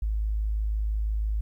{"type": "tone", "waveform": "sine", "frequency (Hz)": 53, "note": "G#1", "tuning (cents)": 36, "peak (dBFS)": -24, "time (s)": [0.02, 1.41], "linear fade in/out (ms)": 5, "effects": ["11-bit"]}